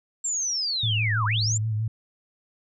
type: linear two-way sweep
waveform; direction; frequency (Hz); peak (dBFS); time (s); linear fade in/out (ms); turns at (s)
sine; down then up; 7490 to 948 to 7490; -24; 0.24-1.58; 10; 1.25
type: tone with vibrato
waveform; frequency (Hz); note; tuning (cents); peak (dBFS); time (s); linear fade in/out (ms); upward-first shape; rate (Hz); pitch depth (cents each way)
sine; 109.1; A2; -14; -23; 0.83-1.88; 5; triangle; 6.2; 57
effects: none